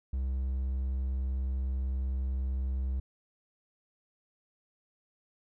triangle tone, 65.41 Hz, C2, in tune, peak -27 dBFS, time 0.13-3 s, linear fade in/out 5 ms, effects none

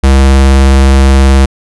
square tone with vibrato, 67.3 Hz, C2, 49 cents sharp, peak -3 dBFS, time 0.03-1.46 s, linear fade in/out 10 ms, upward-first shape sine, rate 19 Hz, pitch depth 11 cents each way, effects resampled to 24000 Hz

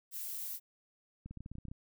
violet noise, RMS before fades -41 dBFS, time 0.11-0.6 s, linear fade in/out 50 ms
clicks, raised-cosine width 5 ms, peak -33 dBFS, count 11, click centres 1.26 / 1.31 / 1.373 / 1.406 / 1.461 / 1.516 / 1.554 / 1.584 / 1.653 / 1.684 / 1.715 s
effects none

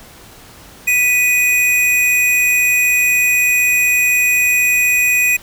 square tone pair together, 1975.5 / 2489 Hz, B6 / D#7, 0 / 0 cents, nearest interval major third, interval 400 cents, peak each -23 / -12 dBFS, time 0.87-5.37 s, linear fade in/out 10 ms, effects pink hiss -40 dBFS RMS until 5.42 s

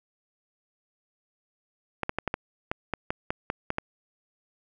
clicks, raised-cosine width 0.5 ms, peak -12 dBFS, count 12, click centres 2.033 / 2.094 / 2.186 / 2.277 / 2.341 / 2.715 / 2.937 / 3.105 / 3.305 / 3.501 / 3.704 / 3.784 s, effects none

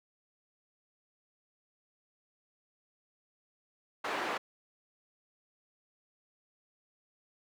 white band-pass noise, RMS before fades -35 dBFS, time 4.04-4.38 s, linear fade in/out 10 ms, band 380 to 1400 Hz, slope 12 dB/octave, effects none

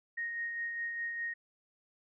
sine tone with tremolo, 1864.7 Hz, A#6, in tune, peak -33 dBFS, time 0.17-1.34 s, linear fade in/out 10 ms, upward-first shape sine, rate 4.9 Hz, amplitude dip 35%, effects none

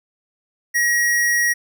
square tone, 1900 Hz, A#6, 33 cents sharp, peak -16 dBFS, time 0.74-1.54 s, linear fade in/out 20 ms, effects none

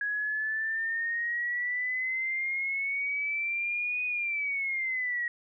sine exponential two-way sweep, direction up then down, 1661.2 to 2489 to 1895 Hz, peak -28 dBFS, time 0.01-5.28 s, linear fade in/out 2 ms, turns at 4.05 s, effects none

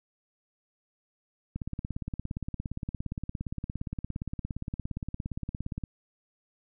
click train, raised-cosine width 5 ms, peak -21 dBFS, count 75, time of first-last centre 1.56-5.837 s, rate 17.3 Hz, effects none

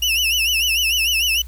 35% pulse tone with vibrato, 2794 Hz, F7, in tune, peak -14 dBFS, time 0.02-1.42 s, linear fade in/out 5 ms, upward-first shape sine, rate 6.7 Hz, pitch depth 130 cents each way, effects added 60 Hz sine -32 dBFS peak until 1.47 s + white hiss -50 dBFS RMS until 1.47 s

